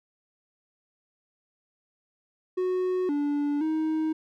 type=tone with pitch steps; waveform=triangle; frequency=367.6 / 289.8 / 314.7 Hz; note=F#4 / D4 / D#4; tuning=-11 / -23 / +20 cents; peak=-22 dBFS; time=2.57-4.13 s; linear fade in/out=10 ms; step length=520 ms; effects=none